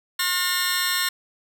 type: tone cluster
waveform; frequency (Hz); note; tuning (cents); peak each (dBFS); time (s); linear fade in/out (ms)
20% pulse; 1077 / 1432 / 1812 / 3950 / 4183; C6 / F6 / A#6 / B7 / C8; +50 / +43 / -50 / 0 / -1; -24 / -24 / -20 / -28 / -22; 0.19-1.09; 5
effects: none

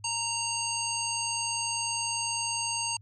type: harmonic tone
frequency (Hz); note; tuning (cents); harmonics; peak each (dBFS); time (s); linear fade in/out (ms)
925; A#5; -14; 1 / 3 / 5 / 7 / 9; -35 / -35 / -35 / -35 / -35; 0.04-2.97; 5
effects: added 103 Hz sine -50 dBFS peak until 3.01 s

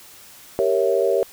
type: chord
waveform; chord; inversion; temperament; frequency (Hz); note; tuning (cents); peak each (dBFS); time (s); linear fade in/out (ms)
sine; G diminished seventh; none; equal; 392 / 466.2 / 554.4 / 659.3; G4 / Bb4 / Db5 / Fb5; 0 / 0 / 0 / 0; -21 / -21 / -21 / -25; 0.59-1.23; 0
effects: white hiss -45 dBFS RMS until 1.32 s

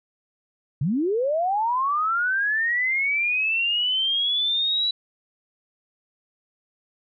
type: linear sweep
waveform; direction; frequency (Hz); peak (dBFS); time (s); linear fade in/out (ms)
sine; up; 122.2 to 3951; -20; 0.81-4.91; 5
effects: none

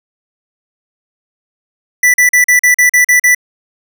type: tone bursts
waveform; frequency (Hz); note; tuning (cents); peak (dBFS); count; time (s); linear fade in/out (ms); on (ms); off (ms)
square; 1975.5; B6; 0; -6; 9; 2.03-3.348; 5; 110; 41
effects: none

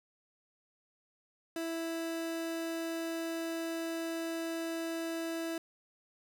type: tone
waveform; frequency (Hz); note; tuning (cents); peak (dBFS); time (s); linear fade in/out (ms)
30% pulse; 329.7; E4; 0; -32; 1.56-5.58; 2
effects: none

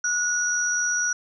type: tone pair together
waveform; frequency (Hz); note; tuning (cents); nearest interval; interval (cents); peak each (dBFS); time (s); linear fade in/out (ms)
sine; 1452 / 5808; F#6 / F#8; -33 / -33; 2 octaves; 2400; -24; 0.04-1.13; 5
effects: none

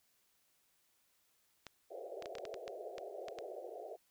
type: clicks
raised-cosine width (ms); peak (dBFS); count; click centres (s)
0.2; -29; 11; 1.667 / 2.224 / 2.258 / 2.353 / 2.384 / 2.453 / 2.542 / 2.679 / 2.982 / 3.284 / 3.387
type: band-pass noise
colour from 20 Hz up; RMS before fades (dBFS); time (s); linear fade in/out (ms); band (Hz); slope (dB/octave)
white; -47; 1.9-3.97; 20; 360 to 720; 96
effects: white hiss -75 dBFS RMS until 4.1 s

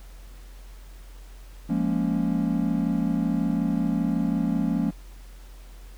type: chord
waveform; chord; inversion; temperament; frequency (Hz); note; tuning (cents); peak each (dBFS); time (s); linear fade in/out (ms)
triangle; Bb minor seventh; second; equal; 174.61 / 207.7 / 233.1 / 277.2; F3 / Ab3 / Bb3 / Db4; 0 / 0 / 0 / 0; -25 / -26 / -25 / -26; 1.69-4.91; 10
effects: added 44 Hz sine -41 dBFS peak until 5.97 s + pink hiss -54 dBFS RMS until 5.97 s

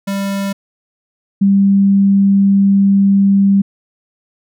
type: tone pair in turn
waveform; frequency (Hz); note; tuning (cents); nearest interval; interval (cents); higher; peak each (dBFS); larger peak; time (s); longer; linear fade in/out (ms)
square / sine; 197.4 / 197.4; G3 / G3; +12 / +12; unison; 0; neither; -17 / -7; second; 0.07-0.53 / 1.41-3.62; second; 10
effects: none

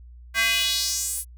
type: tone with high-pass filter sweep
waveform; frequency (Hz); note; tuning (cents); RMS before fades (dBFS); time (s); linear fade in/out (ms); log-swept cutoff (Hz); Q
square; 225.9; A3; +46; -24; 0.34-1.25; 50; 1700 to 11000; 2.7
effects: added 60 Hz sine -42 dBFS peak until 1.37 s

